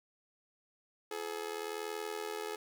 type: tone with amplitude modulation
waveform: sawtooth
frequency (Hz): 425.4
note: G#4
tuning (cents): +42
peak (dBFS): -30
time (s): 1.11-2.56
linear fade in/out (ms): 5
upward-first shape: sine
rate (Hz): 80.9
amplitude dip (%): 85
effects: none